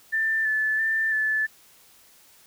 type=tone with vibrato; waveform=sine; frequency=1760 Hz; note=A6; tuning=in tune; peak=-21 dBFS; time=0.12-1.47 s; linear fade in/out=20 ms; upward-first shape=square; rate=1.5 Hz; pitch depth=20 cents each way; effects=white hiss -55 dBFS RMS until 2.46 s

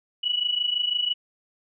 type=tone pair together; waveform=sine; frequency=2934 / 2960 Hz; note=F#7 / F#7; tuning=-15 / 0 cents; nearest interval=unison; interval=15 cents; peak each=-24 / -27 dBFS; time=0.23-1.14 s; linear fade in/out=10 ms; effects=none

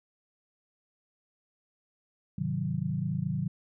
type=chord; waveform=sine; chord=Ab dominant seventh; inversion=none; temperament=equal; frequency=103.83 / 130.81 / 155.56 / 185 Hz; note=Ab2 / C3 / Eb3 / Gb3; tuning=0 / 0 / 0 / 0 cents; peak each=-38 / -34 / -32 / -33 dBFS; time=2.38-3.48 s; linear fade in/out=5 ms; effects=none

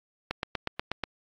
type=click train; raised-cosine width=0.3 ms; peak=-13 dBFS; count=7; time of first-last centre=0.31-1.037 s; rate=8.25 Hz; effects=AAC 64 kbps

